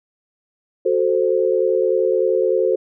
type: chord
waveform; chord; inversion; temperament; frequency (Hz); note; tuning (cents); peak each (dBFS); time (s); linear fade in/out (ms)
sine; F# diminished; none; equal; 370 / 440 / 523.3; F#4 / A4 / C5; 0 / 0 / 0; -19; 0.85-2.76; 10
effects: none